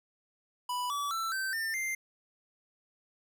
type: tone with pitch steps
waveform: square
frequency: 987.8 / 1147.9 / 1333.9 / 1550 / 1801.2 / 2093 Hz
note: B5 / D6 / E6 / G6 / A6 / C7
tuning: 0 / -40 / +20 / -20 / +40 / 0 cents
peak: -32 dBFS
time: 0.69-1.95 s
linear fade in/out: 5 ms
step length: 210 ms
effects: none